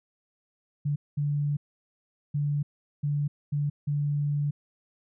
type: tone bursts at uneven times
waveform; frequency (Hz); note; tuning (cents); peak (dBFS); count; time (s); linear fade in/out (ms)
sine; 145.4; D3; -17; -24; 6; 0.85-0.96 / 1.17-1.57 / 2.34-2.63 / 3.03-3.28 / 3.52-3.7 / 3.87-4.51; 10
effects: none